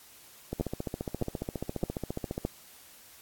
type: two click trains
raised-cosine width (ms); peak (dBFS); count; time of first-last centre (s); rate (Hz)
2; -19 / -15; 28 / 4; 0.53-2.379 / 0.61-2.45; 14.6 / 1.63
effects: white hiss -54 dBFS RMS until 3.21 s + AAC 64 kbps